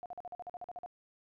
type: tone bursts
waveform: sine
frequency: 714 Hz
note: F5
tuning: 38 cents sharp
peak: -40 dBFS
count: 12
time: 0.03-0.861 s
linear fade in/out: 0 ms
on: 28 ms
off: 45 ms
effects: none